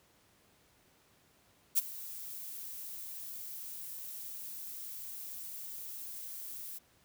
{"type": "noise with ADSR envelope", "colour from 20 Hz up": "violet", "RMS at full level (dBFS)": -25, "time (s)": [1.75, 6.79], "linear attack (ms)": 31, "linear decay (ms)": 22, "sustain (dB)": -19, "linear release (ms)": 16, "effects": ["pink hiss -67 dBFS RMS until 7.04 s", "high-pass 60 Hz 12 dB/octave"]}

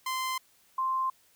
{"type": "tone pair in turn", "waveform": ["sawtooth", "sine"], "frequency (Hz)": [1038, 1050.1], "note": ["C6", "C6"], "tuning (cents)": [-14, 6], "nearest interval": "unison", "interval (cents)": 20, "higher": "second", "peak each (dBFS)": -26, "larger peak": "neither", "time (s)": [[0.06, 0.38], [0.78, 1.1]], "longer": "neither", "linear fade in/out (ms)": 5, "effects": ["white hiss -64 dBFS RMS until 1.35 s"]}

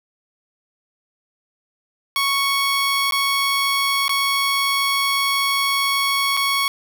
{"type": "tone with dropouts", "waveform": "15% pulse", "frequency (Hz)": 1108.7, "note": "C#6", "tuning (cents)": 0, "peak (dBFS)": -11, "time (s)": [2.16, 6.68], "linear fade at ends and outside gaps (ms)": 1, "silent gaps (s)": [[3.11, 3.122], [4.081, 4.093], [6.368, 6.372]], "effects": []}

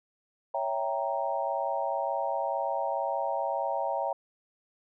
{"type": "chord", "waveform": "sine", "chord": "C# diminished seventh", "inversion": "none", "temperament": "equal with one note detuned", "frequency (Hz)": [557.3, 659.3, 784, 932.3], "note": ["C#5", "E5", "G5", "Bb5"], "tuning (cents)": [9, 0, 0, 0], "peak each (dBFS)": -33, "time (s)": [0.54, 4.13], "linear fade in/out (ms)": 5, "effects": []}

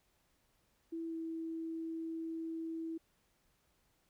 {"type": "tone with pitch glide", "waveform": "sine", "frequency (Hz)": [329.6, 326.2], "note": ["E4", "E4"], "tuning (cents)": [0, -18], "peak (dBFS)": -38, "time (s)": [0.92, 2.98], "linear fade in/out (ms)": 10, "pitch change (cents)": -18, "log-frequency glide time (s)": [1.07, 1.15], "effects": ["pink hiss -75 dBFS RMS until 4.09 s"]}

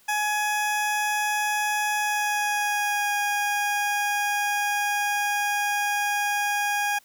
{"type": "tone with pitch glide", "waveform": "20% pulse", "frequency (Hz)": [840, 820.8], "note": ["G#5", "G#5"], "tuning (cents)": [19, -21], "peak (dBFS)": -18, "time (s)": [0.08, 6.99], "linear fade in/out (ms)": 10, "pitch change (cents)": -40, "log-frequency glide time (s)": [1.98, 3.13], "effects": ["white hiss -58 dBFS RMS until 7.04 s"]}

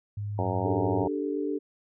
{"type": "tone with pitch glide", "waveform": "sine", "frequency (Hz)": [103.1, 107.29], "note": ["G#2", "A2"], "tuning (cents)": [-12, -43], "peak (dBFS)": -30, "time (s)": [0.17, 1.04], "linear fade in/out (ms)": 5, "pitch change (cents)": 69, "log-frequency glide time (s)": [0.27, 0.82]}
{"type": "harmonic tone", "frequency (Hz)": 92.5, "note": "F#2", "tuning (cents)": 0, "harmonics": [1, 2, 3, 4, 5, 6, 7, 8, 9, 10], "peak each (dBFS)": [-36, -36, -36, -36, -36, -36, -36, -36, -36, -36], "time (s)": [0.38, 1.08], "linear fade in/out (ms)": 10}
{"type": "chord", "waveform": "sine", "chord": "D suspended fourth", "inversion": "none", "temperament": "equal", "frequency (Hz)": [293.7, 392, 440], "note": ["D4", "G4", "A4"], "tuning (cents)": [0, 0, 0], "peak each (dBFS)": [-30, -32, -33], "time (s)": [0.64, 1.59], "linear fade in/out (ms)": 20}
{"effects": []}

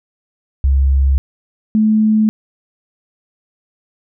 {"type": "tone pair in turn", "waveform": "sine", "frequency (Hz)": [67.9, 216.3], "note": ["C#2", "A3"], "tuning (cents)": [-35, -29], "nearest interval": "octave + minor sixth", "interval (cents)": 2006, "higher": "second", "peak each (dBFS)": -9, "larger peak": "neither", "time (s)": [[0.64, 1.18], [1.75, 2.29]], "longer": "neither", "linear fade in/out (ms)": 0, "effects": []}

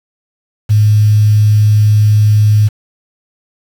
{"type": "tone with quantisation", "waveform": "sine", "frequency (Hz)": 106, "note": "G#2", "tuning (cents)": 36, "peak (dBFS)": -5, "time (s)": [0.69, 2.69], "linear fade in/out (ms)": 20, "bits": 5, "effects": []}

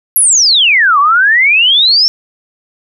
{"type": "exponential two-way sweep", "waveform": "sine", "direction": "down then up", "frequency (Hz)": [11690, 1101, 5510], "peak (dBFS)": -5, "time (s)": [0.16, 2.08], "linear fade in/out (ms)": 0, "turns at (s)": 0.99, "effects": []}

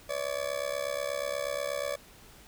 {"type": "tone with amplitude modulation", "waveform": "40% pulse", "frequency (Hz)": 572, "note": "D5", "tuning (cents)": -46, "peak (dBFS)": -26, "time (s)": [0.09, 1.96], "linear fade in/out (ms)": 10, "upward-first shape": "sine", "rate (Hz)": 68.3, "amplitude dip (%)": 90, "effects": ["pink hiss -54 dBFS RMS until 2.47 s"]}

